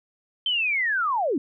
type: linear sweep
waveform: sine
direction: down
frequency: 3136 to 241.2 Hz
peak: -21 dBFS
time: 0.46-1.38 s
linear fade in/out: 2 ms
effects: none